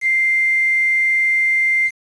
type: tone with quantisation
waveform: sine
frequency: 2093 Hz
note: C7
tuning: in tune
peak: -13 dBFS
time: 0.01-1.91 s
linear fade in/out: 50 ms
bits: 6
effects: resampled to 22050 Hz